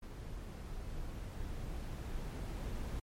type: noise with level ramp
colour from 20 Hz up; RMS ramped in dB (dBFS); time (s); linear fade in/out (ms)
brown; -45 to -39; 0.02-3; 10
effects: MP3 64 kbps